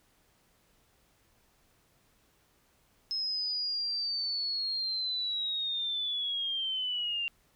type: linear sweep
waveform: sine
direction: down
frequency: 5180 to 2762 Hz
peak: -30 dBFS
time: 3.11-7.28 s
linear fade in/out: 0 ms
effects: pink hiss -68 dBFS RMS until 7.55 s